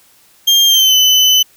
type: tone with pitch glide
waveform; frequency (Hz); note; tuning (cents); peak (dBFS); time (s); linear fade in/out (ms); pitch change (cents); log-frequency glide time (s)
35% pulse; 3200 to 3020; G7 to F#7; +35 to +35; -5; 0.47-1.43; 10; -100; 0.67-0.95
effects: white hiss -49 dBFS RMS until 1.56 s